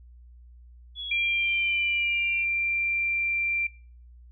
sine linear sweep, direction down, 3400 to 2698 Hz, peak -32 dBFS, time 0.95-2.46 s, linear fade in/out 50 ms
sine tone with pitch glide, 2379 to 2363 Hz, D7 to D7, +22 to +10 cents, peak -23 dBFS, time 1.11-3.67 s, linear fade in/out 5 ms, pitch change -12 cents, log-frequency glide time 1.27-3.37 s
effects noise-tail reverb RT60 0.5 s tail -25 dB re dry + added 60 Hz sine -47 dBFS peak until 4.31 s

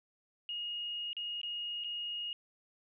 sine tone with dropouts, 2867 Hz, F7, 45 cents sharp, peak -36 dBFS, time 0.49-2.33 s, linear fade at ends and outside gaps 1 ms, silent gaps 1.131-1.167 / 1.415-1.432 / 1.838-1.844 s, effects none

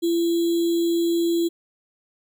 sine tone with sample-and-hold, 338.3 Hz, E4, 45 cents sharp, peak -18 dBFS, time 0.02-1.49 s, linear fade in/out 20 ms, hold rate 3675 Hz, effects none

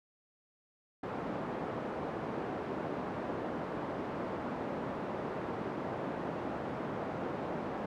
pink band-pass noise, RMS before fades -38 dBFS, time 1.03-7.86 s, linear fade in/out 5 ms, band 200 to 980 Hz, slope 12 dB/octave, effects none

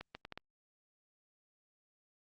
accelerating click train, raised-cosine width 0.3 ms, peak -28 dBFS, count 5, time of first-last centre 0.01-0.376 s, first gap 140 ms, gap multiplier 0.72, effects Opus 48 kbps

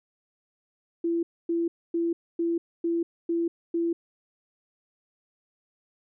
sine tone bursts, 337 Hz, E4, 38 cents sharp, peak -23 dBFS, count 7, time 1.04-3.93 s, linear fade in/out 5 ms, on 190 ms, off 260 ms, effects none

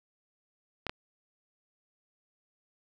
clicks, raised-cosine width 0.3 ms, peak -17 dBFS, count 2, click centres 0.867 / 0.895 s, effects none

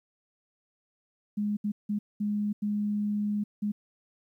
sine tone bursts at uneven times, 207.7 Hz, G#3, in tune, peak -26 dBFS, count 6, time 1.37-1.57 / 1.64-1.72 / 1.89-1.99 / 2.2-2.53 / 2.62-3.44 / 3.62-3.72 s, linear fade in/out 10 ms, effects 11-bit

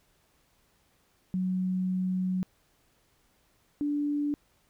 sine tone pair in turn, 185 / 291.6 Hz, F#3 / D4, 0 / -12 cents, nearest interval minor sixth, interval 788 cents, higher second, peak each -26 dBFS, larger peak neither, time 1.34-2.43 / 3.81-4.34 s, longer first, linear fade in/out 0 ms, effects pink hiss -68 dBFS RMS until 4.69 s

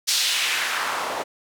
white noise with band-pass filter sweep, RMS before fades -24 dBFS, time 0.07-1.24 s, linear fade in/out 20 ms, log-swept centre 4900 to 600 Hz, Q 1.4, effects none

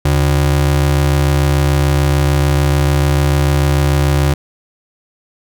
square ring-modulated tone, 110 Hz, A2, in tune, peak -8 dBFS, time 0.05-4.34 s, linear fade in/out 5 ms, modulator 33.4 Hz, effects none

